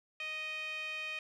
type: tone with band-pass filter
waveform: sawtooth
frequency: 622.3 Hz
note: D#5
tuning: in tune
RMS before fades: -40 dBFS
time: 0.2-1.19 s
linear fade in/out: 2 ms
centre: 2600 Hz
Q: 5.9
effects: none